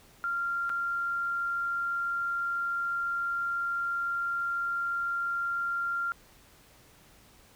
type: tone with dropouts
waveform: sine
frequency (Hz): 1387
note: F6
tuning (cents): -12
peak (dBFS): -28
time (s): 0.24-6.12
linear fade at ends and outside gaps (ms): 0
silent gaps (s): 0.694-0.7
effects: pink hiss -58 dBFS RMS until 7.55 s